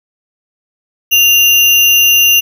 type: tone with sample-and-hold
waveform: sine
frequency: 2794 Hz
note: F7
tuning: in tune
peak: -5 dBFS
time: 1.11-2.41 s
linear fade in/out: 20 ms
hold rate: 8820 Hz
effects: none